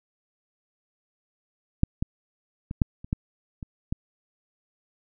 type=clicks; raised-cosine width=5 ms; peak=-6 / -13 / -20 / -6 / -27 / -12 / -23 / -15 dBFS; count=8; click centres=1.834 / 2.025 / 2.711 / 2.818 / 3.045 / 3.129 / 3.628 / 3.925 s; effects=none